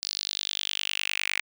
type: tone with high-pass filter sweep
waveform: sawtooth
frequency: 49.8 Hz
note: G1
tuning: 28 cents sharp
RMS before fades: -31 dBFS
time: 0.02-1.41 s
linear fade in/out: 10 ms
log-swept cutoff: 4600 to 2200 Hz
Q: 4.8
effects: none